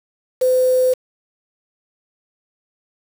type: tone with quantisation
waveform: sine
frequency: 510 Hz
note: C5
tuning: 44 cents flat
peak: -12 dBFS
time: 0.41-0.94 s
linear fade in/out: 10 ms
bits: 5
effects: none